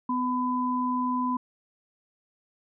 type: tone pair together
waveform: sine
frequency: 251 / 1004 Hz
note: B3 / B5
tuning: +28 / +28 cents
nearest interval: 2 octaves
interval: 2400 cents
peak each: -27 dBFS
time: 0.09-1.37 s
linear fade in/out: 5 ms
effects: none